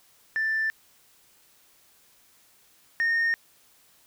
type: tone pair in turn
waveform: sine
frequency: 1770 / 1838.4 Hz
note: A6 / A#6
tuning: +10 / -25 cents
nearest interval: minor second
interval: 65 cents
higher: second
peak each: -22 / -19 dBFS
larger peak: second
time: 0.36-0.7 / 3-3.34 s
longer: neither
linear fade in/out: 0 ms
effects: tanh soft clip ceiling -20 dBFS + white hiss -60 dBFS RMS until 4.06 s